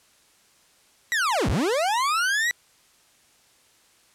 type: linear two-way sweep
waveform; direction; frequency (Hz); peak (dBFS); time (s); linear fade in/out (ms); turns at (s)
40% pulse; down then up; 1975.5 to 38.89 to 1975.5; -20; 1.12-2.51; 0; 1.49
effects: white hiss -59 dBFS RMS until 4.14 s + low-pass 10000 Hz 12 dB/octave